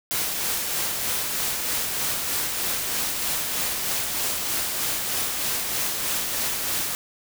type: noise with tremolo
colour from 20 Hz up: white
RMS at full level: -25 dBFS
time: 0.11-6.95 s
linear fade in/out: 0 ms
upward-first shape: sine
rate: 3.2 Hz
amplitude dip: 30%
effects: none